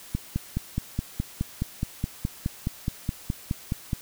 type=click train; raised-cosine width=5 ms; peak=-13 dBFS; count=19; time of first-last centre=0.15-3.932 s; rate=4.76 Hz; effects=white hiss -46 dBFS RMS until 4.01 s